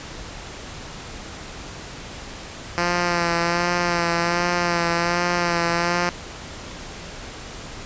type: tone with vibrato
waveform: 5% pulse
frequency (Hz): 172.7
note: F3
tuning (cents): -19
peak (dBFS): -8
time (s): 2.78-6.09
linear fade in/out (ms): 0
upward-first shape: sine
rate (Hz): 1.3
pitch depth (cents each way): 29
effects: pink hiss -36 dBFS RMS until 7.85 s + resampled to 16000 Hz